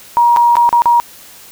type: tone with dropouts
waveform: sine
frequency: 949 Hz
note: A#5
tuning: 31 cents sharp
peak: -6 dBFS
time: 0.17-1 s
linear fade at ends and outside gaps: 0 ms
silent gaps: 0.363-0.37 / 0.555-0.568 / 0.691-0.728 / 0.82-0.857 s
effects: white hiss -38 dBFS RMS until 1.51 s